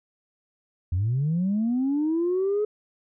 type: linear sweep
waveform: sine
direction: up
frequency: 82.41 to 427.1 Hz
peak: -20 dBFS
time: 0.92-2.65 s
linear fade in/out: 5 ms
effects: tanh soft clip ceiling -18 dBFS